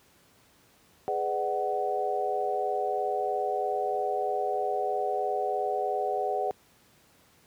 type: chord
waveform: sine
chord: G# half-diminished seventh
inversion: none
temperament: just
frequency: 415.3 / 498.4 / 598 / 747.5 Hz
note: G#4 / B4 / D5 / F#5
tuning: 0 / +16 / +31 / +17 cents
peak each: -32 / -34 / -34 / -29 dBFS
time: 1.08-6.51 s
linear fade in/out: 0 ms
effects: pink hiss -61 dBFS RMS until 7.46 s + high-pass 80 Hz 12 dB/octave